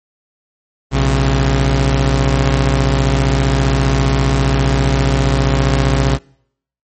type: tone pair together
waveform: sawtooth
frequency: 60.39 / 135.8 Hz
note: B1 / C#3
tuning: -38 / -35 cents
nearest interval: octave + major second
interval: 1403 cents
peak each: -10 dBFS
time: 0.91-6.19 s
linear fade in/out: 50 ms
effects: noise-tail reverb RT60 0.7 s tail -26 dB re dry + MP3 32 kbps